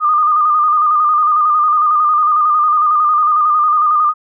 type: tone with vibrato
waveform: sine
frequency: 1217 Hz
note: D#6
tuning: 39 cents flat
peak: -9 dBFS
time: 0-4.14 s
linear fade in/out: 50 ms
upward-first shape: square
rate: 11 Hz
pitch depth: 37 cents each way
effects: none